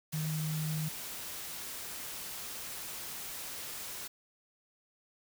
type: tone in noise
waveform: sine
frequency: 155.56 Hz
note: D#3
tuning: in tune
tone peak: -32 dBFS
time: 0.13-0.89 s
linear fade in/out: 10 ms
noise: white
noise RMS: -42 dBFS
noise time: 0.12-4.08 s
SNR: +7 dB
effects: none